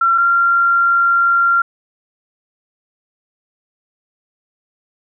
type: tone pair in turn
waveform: sine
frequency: 1360 / 1381.4 Hz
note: F6 / F6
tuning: -46 / -19 cents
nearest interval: unison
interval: 27 cents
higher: second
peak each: -10 dBFS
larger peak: neither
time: 0.01-0.18 / 0.18-1.62 s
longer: second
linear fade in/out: 5 ms
effects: none